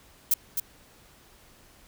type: noise with echo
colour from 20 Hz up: violet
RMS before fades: -21 dBFS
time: 0.31-0.34 s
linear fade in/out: 5 ms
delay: 260 ms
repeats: 1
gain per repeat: -6 dB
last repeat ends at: 0.6 s
effects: pink hiss -56 dBFS RMS until 1.87 s